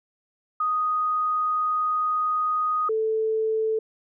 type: tone pair in turn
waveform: sine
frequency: 1244.5 / 440 Hz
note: D#6 / A4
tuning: 0 / 0 cents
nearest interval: octave + tritone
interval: 1800 cents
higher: first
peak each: -21 dBFS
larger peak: neither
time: 0.6-2.89 / 2.89-3.79 s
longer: first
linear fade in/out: 5 ms
effects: none